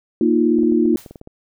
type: chord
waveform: sine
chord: Bb suspended fourth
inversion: none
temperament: just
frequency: 233.1 / 310.8 / 349.6 Hz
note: Bb3 / Eb4 / F4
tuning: 0 / -2 / +2 cents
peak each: -17 dBFS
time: 0.21-0.96 s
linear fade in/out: 2 ms
type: clicks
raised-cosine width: 2 ms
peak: -23 dBFS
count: 10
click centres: 0.587 / 0.633 / 0.721 / 0.856 / 0.945 / 1.062 / 1.11 / 1.158 / 1.214 / 1.274 s
type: noise with exponential decay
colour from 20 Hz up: white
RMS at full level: -36 dBFS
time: 0.97-1.2 s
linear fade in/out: 1 ms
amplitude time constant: 50 ms
effects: none